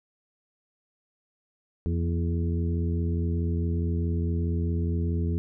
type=harmonic tone with a mistuned harmonic; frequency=84.7 Hz; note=E2; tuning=48 cents sharp; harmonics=1 / 2 / 3 / 4 / 5; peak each=-25 / -31 / -35 / -37 / -39 dBFS; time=1.86-5.38 s; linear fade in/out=0 ms; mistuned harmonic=3; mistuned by=-53 cents; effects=none